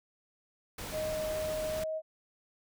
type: noise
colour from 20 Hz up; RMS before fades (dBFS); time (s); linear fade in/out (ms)
pink; -41; 0.78-1.84; 5
type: tone with pitch glide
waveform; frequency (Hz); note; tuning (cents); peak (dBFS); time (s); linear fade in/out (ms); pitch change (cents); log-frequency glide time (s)
sine; 622.3 to 631.4; D#5 to D#5; 0 to +25; -32; 0.91-2.02; 50; +25; 1.69-1.83
effects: none